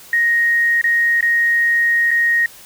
sine tone with dropouts, 1871 Hz, A#6, 6 cents sharp, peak -12 dBFS, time 0.13-2.46 s, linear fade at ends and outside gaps 2 ms, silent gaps 0.814-0.841 / 1.209-1.226 / 2.108-2.113 s, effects white hiss -41 dBFS RMS until 2.65 s

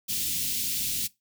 white band-stop noise, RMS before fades -29 dBFS, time 0.08-1.08 s, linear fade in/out 20 ms, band 290 to 2700 Hz, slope 24 dB/octave, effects noise-tail reverb RT60 0.2 s tail -21 dB re dry

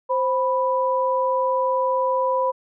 sine tone pair together, 523.3 / 987.9 Hz, C5 / B5, 0 / 0 cents, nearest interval major seventh, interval 1100 cents, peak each -21 dBFS, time 0.09-2.52 s, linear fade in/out 20 ms, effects none

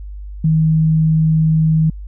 sine tone, 158.5 Hz, D#3, 32 cents sharp, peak -10 dBFS, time 0.44-1.9 s, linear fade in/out 5 ms, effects added 50 Hz sine -27 dBFS peak until 2.07 s

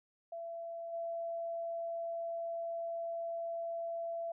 sine tone with level steps, 672 Hz, E5, 33 cents sharp, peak -40 / -36 dBFS, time 0.32-4.32 s, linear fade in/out 5 ms, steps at 0.92 s, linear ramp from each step 20 ms, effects none

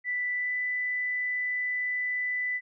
sine tone with pitch glide, 1979 to 1991.6 Hz, B6 to B6, +3 to +14 cents, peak -27 dBFS, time 0.04-2.61 s, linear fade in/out 50 ms, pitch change +11 cents, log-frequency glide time 0.35-0.53 s, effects none

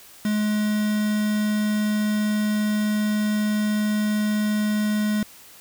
triangle tone with quantisation, 211.3 Hz, G#3, 30 cents sharp, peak -18 dBFS, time 0.25-5.23 s, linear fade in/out 2 ms, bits 5, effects white hiss -47 dBFS RMS until 5.6 s

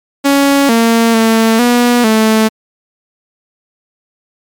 sawtooth tone with pitch steps, 279.3 / 229.4 / 224.5 / 242.2 / 219.4 Hz, C#4 / A#3 / A3 / B3 / A3, +13 / -28 / +35 / -34 / -5 cents, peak -3 dBFS, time 0.24-2.49 s, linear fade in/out 20 ms, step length 450 ms, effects MP3 96 kbps

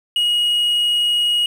triangle tone with quantisation, 2892 Hz, F#7, 40 cents flat, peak -13 dBFS, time 0.16-1.46 s, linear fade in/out 2 ms, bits 7, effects none

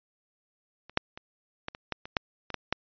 clicks, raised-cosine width 0.3 ms, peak -30 / -6 / -25 / -17 / -25 / -14 / -24 / -8 / -21 / -14 / -9 dBFS, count 11, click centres 0.896 / 0.974 / 1.175 / 1.684 / 1.749 / 1.923 / 2.055 / 2.168 / 2.503 / 2.543 / 2.726 s, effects resampled to 11025 Hz

